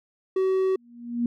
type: tone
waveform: triangle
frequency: 378.7 Hz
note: F#4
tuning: 40 cents sharp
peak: -18 dBFS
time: 0.36-0.76 s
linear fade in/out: 5 ms
type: tone with exponential growth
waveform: sine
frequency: 238 Hz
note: A#3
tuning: 36 cents sharp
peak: -19 dBFS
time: 0.75-1.26 s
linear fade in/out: 2 ms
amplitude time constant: 110 ms
effects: none